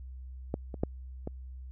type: clicks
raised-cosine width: 2 ms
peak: -17 / -26 / -14 / -22 dBFS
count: 4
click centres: 0.541 / 0.742 / 0.835 / 1.274 s
effects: added 64 Hz sine -41 dBFS peak until 1.71 s